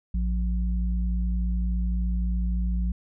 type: tone pair together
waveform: sine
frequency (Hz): 56.83 / 180.3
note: A#1 / F#3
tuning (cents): -43 / -45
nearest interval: octave + minor sixth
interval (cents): 1998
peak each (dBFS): -23 / -31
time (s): 0.14-2.92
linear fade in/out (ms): 5
effects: none